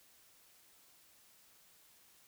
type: silence
effects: white hiss -65 dBFS RMS until 2.27 s